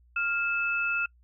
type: tone pair together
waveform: sine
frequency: 1398.4 / 2617 Hz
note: F6 / E7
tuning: +2 / -13 cents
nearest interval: major seventh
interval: 1085 cents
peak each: -28 dBFS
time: 0.16-1.06 s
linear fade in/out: 5 ms
effects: noise-tail reverb RT60 0.1 s tail -26 dB re dry + added 60 Hz sine -57 dBFS peak until 1.23 s